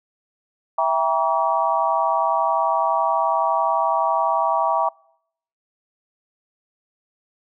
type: chord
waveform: sine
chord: E diminished seventh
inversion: none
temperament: just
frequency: 659.3 / 791.1 / 949.3 / 1139.2 Hz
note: E5 / G5 / Bb5 / Db6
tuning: 0 / +16 / +31 / +47 cents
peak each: -22 / -23 / -21 / -23 dBFS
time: 0.78-4.89 s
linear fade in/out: 5 ms
effects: noise-tail reverb RT60 0.7 s tail -26 dB re dry